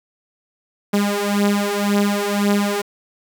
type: beating tone pair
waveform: sawtooth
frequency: 202.4 / 204.3 Hz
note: G#3 / G#3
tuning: -44 / -28 cents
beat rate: 1.9 Hz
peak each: -16 / -15 dBFS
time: 0.93-2.82 s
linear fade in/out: 10 ms
effects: 7-bit